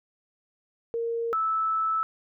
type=tone pair in turn; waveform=sine; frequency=463.4 / 1310.7 Hz; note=A#4 / E6; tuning=-10 / -10 cents; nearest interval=octave + tritone; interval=1800 cents; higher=second; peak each=-26 / -23 dBFS; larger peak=second; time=0.94-1.33 / 1.33-2.03 s; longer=second; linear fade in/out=0 ms; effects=none